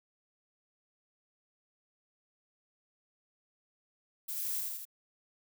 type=noise with echo; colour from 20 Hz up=violet; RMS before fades=-38 dBFS; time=4.28-4.61 s; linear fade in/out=10 ms; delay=81 ms; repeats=3; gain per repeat=-2 dB; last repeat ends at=4.853 s; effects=none